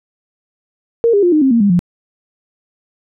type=tone with pitch steps; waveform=sine; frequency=464.6 / 404.5 / 352.1 / 306.5 / 266.8 / 232.3 / 202.2 / 176.05 Hz; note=A#4 / G#4 / F4 / D#4 / C4 / A#3 / G#3 / F3; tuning=-6 / -46 / +14 / -26 / +34 / -6 / -46 / +14 cents; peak=-8 dBFS; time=1.04-1.792 s; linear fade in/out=0 ms; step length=94 ms; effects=none